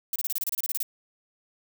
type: noise bursts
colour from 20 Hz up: violet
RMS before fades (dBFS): -28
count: 13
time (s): 0.13-0.83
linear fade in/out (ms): 2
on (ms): 28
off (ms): 28
effects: none